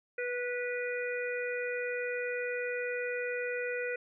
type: harmonic tone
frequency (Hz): 490.2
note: B4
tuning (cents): -13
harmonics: 1 / 3 / 4 / 5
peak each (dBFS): -34 / -39 / -40 / -41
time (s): 0.18-3.96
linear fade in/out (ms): 5
effects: none